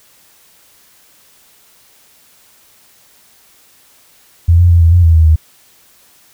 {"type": "tone with pitch steps", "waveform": "sine", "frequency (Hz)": [84.7, 87.6, 85.4, 82.9, 88.1, 82.3, 80.4, 78.8], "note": ["E2", "F2", "F2", "E2", "F2", "E2", "E2", "D#2"], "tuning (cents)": [48, 6, -38, 10, 16, -2, -43, 23], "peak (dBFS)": -4, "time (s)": [4.48, 5.36], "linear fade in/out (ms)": 10, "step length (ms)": 110, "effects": ["white hiss -48 dBFS RMS until 6.33 s"]}